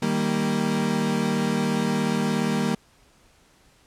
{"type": "chord", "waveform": "35% pulse", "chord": "Eb major", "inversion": "none", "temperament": "equal", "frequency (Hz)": [155.56, 196, 233.1], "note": ["Eb3", "G3", "Bb3"], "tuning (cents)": [0, 0, 0], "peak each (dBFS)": [-27, -24, -23], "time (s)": [0.02, 2.75], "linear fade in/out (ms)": 5, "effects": ["pink hiss -58 dBFS RMS until 3.86 s", "low-pass 10000 Hz 12 dB/octave"]}